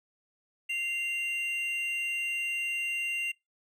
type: tone pair together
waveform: triangle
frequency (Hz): 2093 / 2770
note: C7 / F7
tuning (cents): 0 / -15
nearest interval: perfect fourth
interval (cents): 485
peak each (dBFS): -37 / -28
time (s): 0.69-3.32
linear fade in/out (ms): 10
effects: noise-tail reverb RT60 0.2 s tail -25 dB re dry